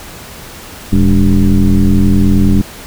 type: tone with frequency modulation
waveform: sine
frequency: 110 Hz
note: A2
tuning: in tune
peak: -5 dBFS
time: 0.92-2.62 s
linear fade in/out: 10 ms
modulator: 90.5 Hz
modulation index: 1.8
effects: pink hiss -31 dBFS RMS until 2.86 s